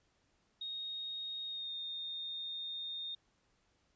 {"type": "tone with pitch glide", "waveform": "sine", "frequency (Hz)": [3729, 3667], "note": ["A#7", "A#7"], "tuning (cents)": [0, -29], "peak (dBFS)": -39, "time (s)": [0.61, 3.15], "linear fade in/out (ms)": 5, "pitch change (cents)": -29, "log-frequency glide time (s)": [1.46, 1.73], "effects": ["pink hiss -75 dBFS RMS until 3.95 s", "resampled to 16000 Hz"]}